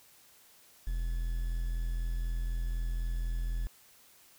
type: tone with quantisation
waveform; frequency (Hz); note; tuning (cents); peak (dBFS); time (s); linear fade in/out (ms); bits
triangle; 42; E1; +33; -28; 0.87-3.67; 0; 9
effects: white hiss -60 dBFS RMS until 4.38 s